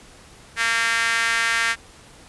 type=tone with high-pass filter; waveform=sawtooth; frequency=229 Hz; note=A#3; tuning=31 cents flat; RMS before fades=-21 dBFS; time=0.56-1.76 s; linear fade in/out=50 ms; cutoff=1700 Hz; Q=3; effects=pink hiss -47 dBFS RMS until 2.28 s + resampled to 24000 Hz